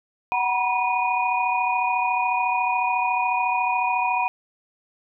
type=tone cluster; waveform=sine; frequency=747 / 958 / 992 / 2466 Hz; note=F#5 / A#5 / B5 / D#7; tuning=+16 / +47 / +7 / -16 cents; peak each=-25 / -23 / -30 / -26 dBFS; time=0.32-4.28 s; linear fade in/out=0 ms; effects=none